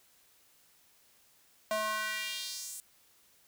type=tone with high-pass filter sweep; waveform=square; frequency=215.2 Hz; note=A3; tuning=38 cents flat; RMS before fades=-36 dBFS; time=1.71-2.8 s; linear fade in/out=0 ms; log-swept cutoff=670 to 9100 Hz; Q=2.1; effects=white hiss -65 dBFS RMS until 3.47 s